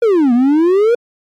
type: exponential two-way sweep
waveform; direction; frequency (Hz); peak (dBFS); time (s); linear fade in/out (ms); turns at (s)
triangle; down then up; 488.8 to 233.1 to 488.8; -6; 0.02-0.95; 5; 0.33
effects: MP3 64 kbps